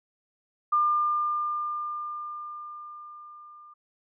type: tone with level ramp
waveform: sine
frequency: 1200 Hz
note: D6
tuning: 37 cents sharp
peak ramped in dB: -19 to -47 dBFS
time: 0.72-3.74 s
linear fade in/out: 10 ms
effects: none